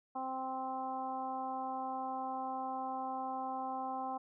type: harmonic tone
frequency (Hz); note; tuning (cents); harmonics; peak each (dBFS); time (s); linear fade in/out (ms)
261.6; C4; 0; 1 / 2 / 3 / 4 / 5; -45 / -48 / -38 / -43 / -51; 0.15-4.18; 10
effects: none